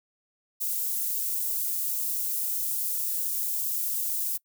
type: high-pass noise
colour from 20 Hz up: white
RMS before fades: -29 dBFS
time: 0.6-4.38 s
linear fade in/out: 20 ms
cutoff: 11000 Hz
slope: 12 dB/octave
effects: noise-tail reverb RT60 0.1 s tail -23 dB re dry